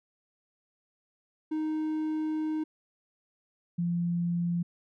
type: tone pair in turn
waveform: triangle / sine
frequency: 311.1 / 172.59 Hz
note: D#4 / F3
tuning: 0 / -20 cents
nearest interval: minor seventh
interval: 1020 cents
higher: first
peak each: -26 dBFS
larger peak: neither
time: 1.51-2.64 / 3.78-4.63 s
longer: first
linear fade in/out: 10 ms
effects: none